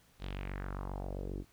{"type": "tone with low-pass filter sweep", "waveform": "sawtooth", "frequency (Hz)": 47.52, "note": "F#1", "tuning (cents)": 47, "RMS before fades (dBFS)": -40, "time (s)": [0.19, 1.45], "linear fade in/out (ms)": 50, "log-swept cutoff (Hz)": [4000, 310], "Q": 2.8, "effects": ["pink hiss -66 dBFS RMS until 1.52 s"]}